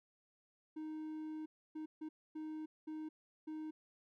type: tone bursts at uneven times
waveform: triangle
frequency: 311.1 Hz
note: D#4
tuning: in tune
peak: -40 dBFS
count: 6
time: 0.76-1.46 / 1.75-1.86 / 2.01-2.09 / 2.35-2.66 / 2.87-3.09 / 3.47-3.71 s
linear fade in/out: 10 ms
effects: none